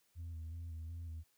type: tone with vibrato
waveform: sine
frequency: 82.3 Hz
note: E2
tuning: 2 cents flat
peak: -40 dBFS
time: 0.15-1.24 s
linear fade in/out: 50 ms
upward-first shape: square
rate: 2.7 Hz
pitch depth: 38 cents each way
effects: tanh soft clip ceiling -41 dBFS + white hiss -75 dBFS RMS until 1.37 s